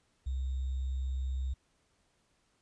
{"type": "tone with sample-and-hold", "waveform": "sine", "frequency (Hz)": 65.41, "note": "C2", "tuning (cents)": 0, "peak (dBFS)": -31, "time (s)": [0.26, 1.54], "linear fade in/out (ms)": 10, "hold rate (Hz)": 3675, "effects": ["pink hiss -73 dBFS RMS until 2.61 s", "resampled to 22050 Hz"]}